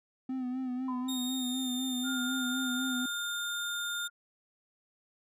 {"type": "tone with vibrato", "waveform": "triangle", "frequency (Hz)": 255.2, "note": "C4", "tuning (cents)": -43, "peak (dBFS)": -30, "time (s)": [0.29, 3.06], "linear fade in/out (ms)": 5, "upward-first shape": "sine", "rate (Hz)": 4, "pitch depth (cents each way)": 47}
{"type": "tone with exponential decay", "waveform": "sine", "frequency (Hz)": 1011, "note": "B5", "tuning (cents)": 40, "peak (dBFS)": -35, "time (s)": [0.88, 1.53], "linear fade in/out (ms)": 5, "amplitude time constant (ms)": 140}
{"type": "tone with pitch glide", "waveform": "sawtooth", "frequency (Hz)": [3699, 3621], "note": ["A#7", "A7"], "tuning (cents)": [-14, 49], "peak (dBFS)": -33, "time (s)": [1.08, 4.08], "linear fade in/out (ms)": 10, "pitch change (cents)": -37, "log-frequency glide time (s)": [1.31, 1.72]}
{"type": "tone", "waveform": "sine", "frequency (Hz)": 1413, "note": "F6", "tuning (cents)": 20, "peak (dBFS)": -35, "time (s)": [2.03, 4.1], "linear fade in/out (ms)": 50}
{"effects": []}